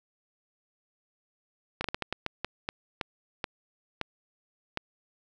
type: slowing click train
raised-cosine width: 0.3 ms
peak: -14 dBFS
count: 13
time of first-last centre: 1.81-4.774 s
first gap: 33 ms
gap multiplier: 1.33
effects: none